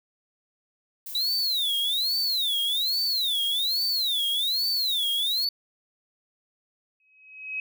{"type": "noise", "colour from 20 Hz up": "violet", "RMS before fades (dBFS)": -37, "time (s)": [1.06, 5.45], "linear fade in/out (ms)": 5}
{"type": "tone with vibrato", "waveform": "triangle", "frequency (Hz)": 3849, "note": "B7", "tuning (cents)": -45, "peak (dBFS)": -22, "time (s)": [1.15, 5.49], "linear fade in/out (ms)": 2, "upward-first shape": "sine", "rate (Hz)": 1.2, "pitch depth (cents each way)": 290}
{"type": "tone with exponential growth", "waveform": "sine", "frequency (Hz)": 2546, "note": "D#7", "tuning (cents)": 39, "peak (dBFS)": -26, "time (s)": [7, 7.6], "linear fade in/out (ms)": 2, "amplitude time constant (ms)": 130}
{"effects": []}